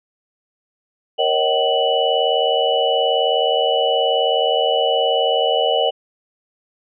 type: tone cluster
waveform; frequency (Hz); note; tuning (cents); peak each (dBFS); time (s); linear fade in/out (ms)
sine; 469.1 / 549 / 628 / 761 / 2957; A#4 / C#5 / D#5 / F#5 / F#7; +11 / -17 / +16 / +48 / -2; -21; 1.18-5.91; 20
effects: none